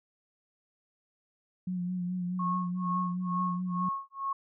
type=tone with vibrato; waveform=sine; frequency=180 Hz; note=F#3; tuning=47 cents flat; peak=-30 dBFS; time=1.67-3.89 s; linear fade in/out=5 ms; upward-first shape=sine; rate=4.7 Hz; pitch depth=34 cents each way
type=tone with tremolo; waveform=sine; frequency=1094 Hz; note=C#6; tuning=23 cents flat; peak=-28 dBFS; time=2.39-4.33 s; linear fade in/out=5 ms; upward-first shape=sine; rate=2.2 Hz; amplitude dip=100%
effects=none